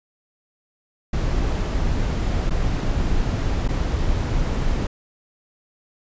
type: noise with dropouts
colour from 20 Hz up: brown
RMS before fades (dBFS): -21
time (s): 1.13-4.87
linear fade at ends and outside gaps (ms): 5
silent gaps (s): 2.497-2.506 / 3.679-3.687
effects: resampled to 16000 Hz